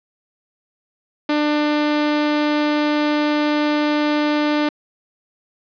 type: tone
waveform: sawtooth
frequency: 298.1 Hz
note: D4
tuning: 26 cents sharp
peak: -12 dBFS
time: 1.29-4.69 s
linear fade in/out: 5 ms
effects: resampled to 11025 Hz + 7-bit